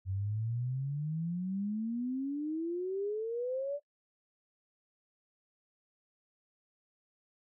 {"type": "exponential sweep", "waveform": "sine", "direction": "up", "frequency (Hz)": [92.5, 587.3], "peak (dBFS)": -32, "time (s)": [0.05, 3.8], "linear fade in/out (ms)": 50, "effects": ["noise-tail reverb RT60 0.1 s tail -18 dB re dry"]}